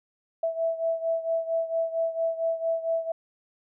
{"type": "beating tone pair", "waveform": "sine", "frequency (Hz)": [657, 661.4], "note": ["E5", "E5"], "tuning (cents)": [-6, 6], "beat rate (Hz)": 4.4, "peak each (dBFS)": [-26, -30], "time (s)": [0.43, 3.12], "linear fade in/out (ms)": 5, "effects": []}